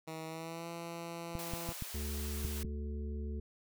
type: tone with pitch glide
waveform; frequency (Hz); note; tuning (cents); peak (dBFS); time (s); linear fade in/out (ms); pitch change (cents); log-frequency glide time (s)
10% pulse; 160 to 168.73; D#3 to E3; +49 to +41; -33; 0.07-1.73; 10; +92; 0.27-0.68
type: clicks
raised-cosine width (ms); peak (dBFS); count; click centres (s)
5; -27; 6; 1.353 / 1.536 / 1.69 / 1.823 / 2.45 / 2.648
type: high-pass noise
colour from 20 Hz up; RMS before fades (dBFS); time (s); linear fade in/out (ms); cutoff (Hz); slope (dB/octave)
white; -45; 1.39-2.63; 0; 460; 24
type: harmonic tone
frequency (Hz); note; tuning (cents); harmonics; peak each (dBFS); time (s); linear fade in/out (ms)
73; D2; -10; 1 / 3 / 5 / 6; -37 / -45 / -50 / -51; 1.94-3.4; 5
effects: none